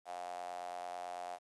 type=tone with high-pass filter; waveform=sawtooth; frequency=89 Hz; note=F2; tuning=33 cents sharp; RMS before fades=-44 dBFS; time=0.05-1.39 s; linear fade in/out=50 ms; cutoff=710 Hz; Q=8.6; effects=resampled to 24000 Hz + 11-bit